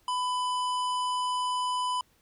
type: harmonic tone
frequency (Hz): 999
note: B5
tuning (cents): +20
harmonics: 1 / 3 / 5 / 7 / 9 / 10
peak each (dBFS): -27 / -36 / -44 / -49 / -47 / -51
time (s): 0.08-2.01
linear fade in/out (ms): 2
effects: pink hiss -66 dBFS RMS until 2.21 s